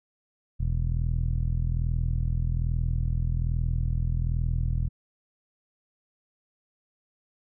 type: tone with low-pass filter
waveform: sawtooth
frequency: 41.2 Hz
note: E1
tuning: in tune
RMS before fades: -26 dBFS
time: 0.59-4.89 s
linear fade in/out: 20 ms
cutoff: 120 Hz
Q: 2.6
effects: none